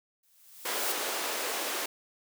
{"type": "noise with exponential growth", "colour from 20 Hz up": "blue", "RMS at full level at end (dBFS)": -30, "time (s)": [0.23, 0.92], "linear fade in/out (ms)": 5, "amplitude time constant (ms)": 150}
{"type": "high-pass noise", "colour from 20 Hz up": "pink", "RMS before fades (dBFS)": -33, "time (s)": [0.65, 1.86], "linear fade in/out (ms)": 5, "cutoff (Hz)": 370, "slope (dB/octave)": 24}
{"effects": []}